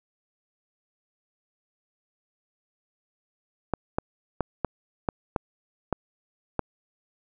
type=clicks; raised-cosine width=1 ms; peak=-10 dBFS; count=8; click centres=3.737 / 3.985 / 4.407 / 4.647 / 5.088 / 5.362 / 5.927 / 6.593 s; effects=none